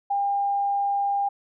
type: tone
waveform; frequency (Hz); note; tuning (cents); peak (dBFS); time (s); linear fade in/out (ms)
sine; 802; G5; +39; -21; 0.1-1.29; 10
effects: none